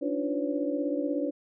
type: tone cluster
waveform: sine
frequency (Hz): 286.4 / 302.7 / 346.3 / 507 / 565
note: D4 / D#4 / F4 / B4 / C#5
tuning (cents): -43 / -48 / -15 / +45 / +33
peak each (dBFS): -30 / -34 / -36 / -34 / -34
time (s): 0.01-1.31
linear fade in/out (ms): 20
effects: none